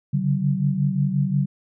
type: tone cluster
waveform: sine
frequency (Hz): 139.7 / 145.3 / 189.8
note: C#3 / D3 / F#3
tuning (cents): +14 / -18 / +44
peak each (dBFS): -23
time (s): 0.13-1.46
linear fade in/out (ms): 10
effects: none